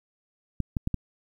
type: clicks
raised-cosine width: 5 ms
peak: -14 dBFS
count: 4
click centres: 0.603 / 0.768 / 0.874 / 0.943 s
effects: 9-bit